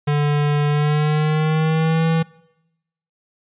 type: tone with pitch glide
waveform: square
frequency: 146.83 to 162.92 Hz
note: D3 to E3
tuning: 0 to -20 cents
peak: -16 dBFS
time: 0.07-2.23 s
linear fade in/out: 10 ms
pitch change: +180 cents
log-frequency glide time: 0.68-2.05 s
effects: noise-tail reverb RT60 0.9 s tail -22 dB re dry + resampled to 8000 Hz